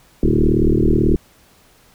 sine tone with frequency modulation, 174.61 Hz, F3, in tune, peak -11 dBFS, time 0.23-1.16 s, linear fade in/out 2 ms, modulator 38.3 Hz, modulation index 5.6, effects pink hiss -52 dBFS RMS until 1.94 s

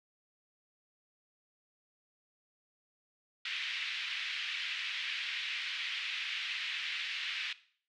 pink band-pass noise, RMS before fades -38 dBFS, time 3.45-7.53 s, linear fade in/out 5 ms, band 2100 to 3500 Hz, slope 24 dB/octave, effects noise-tail reverb RT60 0.5 s tail -17 dB re dry

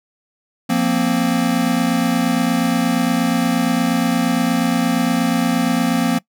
square chord, F suspended fourth, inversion none, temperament equal, 174.61 / 233.1 / 261.6 Hz, F3 / Bb3 / C4, 0 / 0 / 0 cents, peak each -22 / -19 / -20 dBFS, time 0.69-6.19 s, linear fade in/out 10 ms, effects noise-tail reverb RT60 0.1 s tail -22 dB re dry

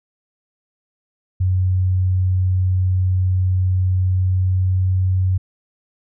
sine tone with pitch glide, 92.5 to 93.09 Hz, F#2 to F#2, 0 to +11 cents, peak -14 dBFS, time 1.4-5.38 s, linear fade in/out 10 ms, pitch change +11 cents, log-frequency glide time 3.99-4.92 s, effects none

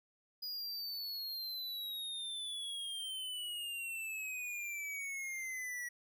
square exponential sweep, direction down, 4937 to 1926 Hz, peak -40 dBFS, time 0.42-5.89 s, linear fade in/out 10 ms, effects none

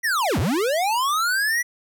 square linear two-way sweep, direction down then up, 1975.5 to 68.3 to 1975.5 Hz, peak -20 dBFS, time 0.03-1.63 s, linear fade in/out 20 ms, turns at 0.39 s, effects none

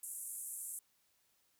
white band-pass noise, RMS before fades -45 dBFS, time 0.03-0.79 s, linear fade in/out 2 ms, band 7800 to 12000 Hz, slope 48 dB/octave, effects white hiss -75 dBFS RMS until 1.59 s

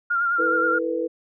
sine tone with vibrato, 1396 Hz, F6, 1 cent flat, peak -19 dBFS, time 0.1-0.79 s, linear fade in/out 10 ms, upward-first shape sine, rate 9.5 Hz, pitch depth 41 cents each way
sine chord, E suspended fourth, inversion none, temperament equal with one note detuned, 329.6 / 448.7 / 493.9 Hz, E4 / A4 / B4, 0 / +34 / 0 cents, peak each -27 / -29 / -25 dBFS, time 0.38-1.08 s, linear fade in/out 20 ms
effects none

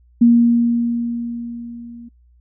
sine tone with level ramp, 235.8 Hz, A#3, 20 cents sharp, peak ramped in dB -6 to -34 dBFS, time 0.21-2.09 s, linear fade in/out 10 ms, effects noise-tail reverb RT60 0.1 s tail -23 dB re dry + added 60 Hz sine -49 dBFS peak until 2.4 s

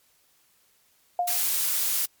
sine tone with exponential decay, 708 Hz, F5, 23 cents sharp, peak -19 dBFS, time 1.19-1.49 s, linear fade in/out 2 ms, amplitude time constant 65 ms
blue noise, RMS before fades -25 dBFS, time 1.27-2.06 s, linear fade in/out 10 ms
effects white hiss -64 dBFS RMS until 2.2 s + MP3 96 kbps

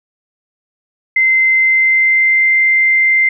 sine tone with pitch glide, 2072 to 2086 Hz, C7 to C7, -17 to -6 cents, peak -8 dBFS, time 1.16-3.29 s, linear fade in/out 5 ms, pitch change +11 cents, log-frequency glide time 1.57-2.54 s, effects none

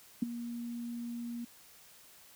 sine tone with ADSR envelope, 236.7 Hz, A#3, 27 cents sharp, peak -23 dBFS, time 0.22-1.45 s, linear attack 7 ms, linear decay 12 ms, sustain -14 dB, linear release 8 ms, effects white hiss -58 dBFS RMS until 2.35 s

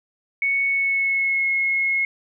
sine tone with pitch glide, 2217 to 2169 Hz, C#7 to C#7, 0 to -38 cents, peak -18 dBFS, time 0.42-2.05 s, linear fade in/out 2 ms, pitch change -38 cents, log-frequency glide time 0.66-1.48 s, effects none

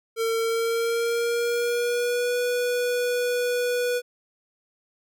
square tone with pitch glide, 454.2 to 489.6 Hz, A#4 to B4, -45 to -15 cents, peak -23 dBFS, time 0.16-4.02 s, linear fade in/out 50 ms, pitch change +130 cents, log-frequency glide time 0.39-2.38 s, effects none

